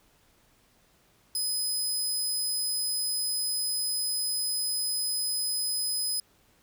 20% pulse tone, 5030 Hz, D#8, 18 cents sharp, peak -22 dBFS, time 1.35-6.2 s, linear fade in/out 2 ms, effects pink hiss -64 dBFS RMS until 6.62 s

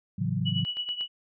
sine chord, F# minor seventh, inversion first, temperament equal, 110 / 138.59 / 164.81 / 185 Hz, A2 / C#3 / E3 / F#3, 0 / 0 / 0 / 0 cents, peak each -31 dBFS, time 0.18-0.65 s, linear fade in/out 10 ms
sine tone with tremolo, 2941 Hz, F#7, 11 cents flat, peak -26 dBFS, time 0.45-1.08 s, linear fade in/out 20 ms, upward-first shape triangle, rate 9.3 Hz, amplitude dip 85%
click train, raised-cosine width 0.3 ms, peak -29 dBFS, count 4, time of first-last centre 0.65-1.01 s, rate 8.34 Hz
effects none

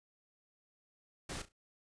pink noise with echo, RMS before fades -42 dBFS, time 1.29-1.42 s, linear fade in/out 5 ms, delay 34 ms, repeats 3, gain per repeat -12 dB, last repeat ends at 1.522 s, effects resampled to 22050 Hz

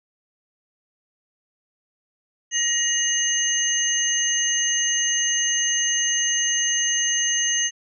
sine tone cluster, 1890 / 2888 / 6290 Hz, A#6 / F#7 / G8, +23 / -43 / +5 cents, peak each -27 / -25 / -21 dBFS, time 2.51-7.71 s, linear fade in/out 50 ms, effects none

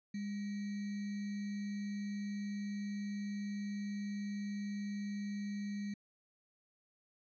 sine tone with sample-and-hold, 203.4 Hz, G#3, 36 cents flat, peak -37 dBFS, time 0.14-5.94 s, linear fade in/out 5 ms, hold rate 2100 Hz, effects resampled to 16000 Hz

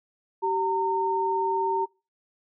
sine tone pair together, 385.1 / 915.9 Hz, G4 / A#5, -31 / -31 cents, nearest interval octave + minor third, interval 1500 cents, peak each -27 / -24 dBFS, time 0.42-1.86 s, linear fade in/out 20 ms, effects noise-tail reverb RT60 0.3 s tail -25 dB re dry

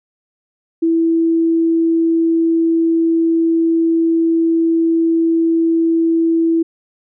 sine tone, 329.6 Hz, E4, in tune, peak -11 dBFS, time 0.82-6.63 s, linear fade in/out 10 ms, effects none

